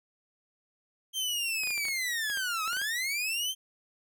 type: linear two-way sweep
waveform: sawtooth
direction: down then up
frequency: 3166 to 1248 to 3166 Hz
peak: -26 dBFS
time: 1.13-3.55 s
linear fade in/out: 50 ms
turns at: 2.64 s
type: clicks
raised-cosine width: 0.3 ms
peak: -27 dBFS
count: 12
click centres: 1.635 / 1.673 / 1.706 / 1.778 / 1.853 / 1.884 / 2.3 / 2.373 / 2.677 / 2.731 / 2.769 / 2.816 s
effects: none